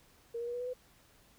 sine tone with pitch steps, 466.2 / 473.3 / 480.4 / 487.7 / 495.1 / 502.6 Hz, A#4 / A#4 / B4 / B4 / B4 / B4, 0 / +26 / -48 / -22 / +4 / +30 cents, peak -35 dBFS, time 0.34-0.736 s, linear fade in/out 10 ms, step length 66 ms, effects pink hiss -64 dBFS RMS until 1.38 s

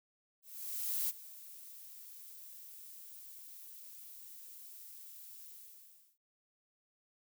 violet noise with ADSR envelope, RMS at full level -34 dBFS, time 0.42-6.18 s, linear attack 670 ms, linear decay 26 ms, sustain -18 dB, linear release 700 ms, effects none

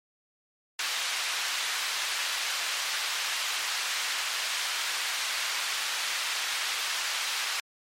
white band-pass noise, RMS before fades -31 dBFS, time 0.79-7.6 s, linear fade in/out 2 ms, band 1100 to 4400 Hz, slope 12 dB/octave, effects MP3 64 kbps

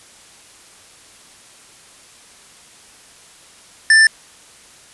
square tone, 1773 Hz, A6, 13 cents sharp, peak -8 dBFS, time 3.9-4.07 s, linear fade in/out 2 ms, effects white hiss -45 dBFS RMS until 4.93 s + resampled to 24000 Hz

